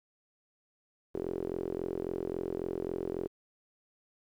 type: tone with band-pass filter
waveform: sawtooth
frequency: 43.67 Hz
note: F1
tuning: 1 cent sharp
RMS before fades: -36 dBFS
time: 1.14-3.28 s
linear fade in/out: 10 ms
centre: 390 Hz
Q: 5.3
effects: 11-bit